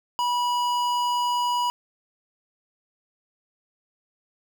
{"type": "tone with notch filter", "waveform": "square", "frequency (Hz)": 975, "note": "B5", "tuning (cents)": -23, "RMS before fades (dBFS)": -24, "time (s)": [0.19, 1.7], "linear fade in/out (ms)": 0, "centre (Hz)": 11000, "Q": 0.66, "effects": []}